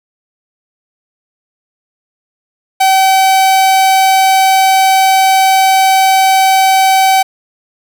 45% pulse tone, 766 Hz, G5, 40 cents flat, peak -6 dBFS, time 2.8-7.23 s, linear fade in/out 10 ms, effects none

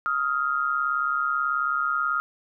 sine tone pair together, 1257.6 / 1396 Hz, D#6 / F6, +18 / -1 cents, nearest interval major second, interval 181 cents, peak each -25 dBFS, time 0.06-2.2 s, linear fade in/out 0 ms, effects none

